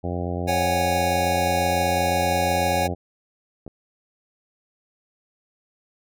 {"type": "harmonic tone", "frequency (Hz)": 88.1, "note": "F2", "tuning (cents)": 16, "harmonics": [1, 2, 3, 4, 5, 6, 7, 8, 9], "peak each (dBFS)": [-28, -31, -33, -34, -35, -36, -36, -37, -38], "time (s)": [0.03, 2.95], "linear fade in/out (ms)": 20}
{"type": "chord", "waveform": "square", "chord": "C# suspended fourth", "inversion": "none", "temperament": "equal with one note detuned", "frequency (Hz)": [554.4, 740, 818.7], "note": ["C#5", "F#5", "G#5"], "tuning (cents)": [0, 0, -25], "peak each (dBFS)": -26, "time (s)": [0.47, 2.88], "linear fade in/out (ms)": 20}
{"type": "clicks", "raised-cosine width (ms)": 2, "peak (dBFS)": -25, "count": 2, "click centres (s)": [3.665, 3.678]}
{"effects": []}